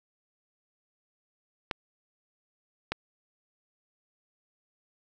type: clicks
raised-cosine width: 0.3 ms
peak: -13 dBFS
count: 2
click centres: 1.712 / 2.92 s
effects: none